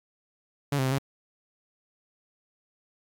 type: tone with pitch steps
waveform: sawtooth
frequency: 142.3 / 132 / 130.9 / 137.1 Hz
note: C#3 / C3 / C3 / C#3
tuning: +46 / +16 / +1 / -19 cents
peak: -20 dBFS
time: 0.72-0.984 s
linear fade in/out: 5 ms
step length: 66 ms
effects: AAC 48 kbps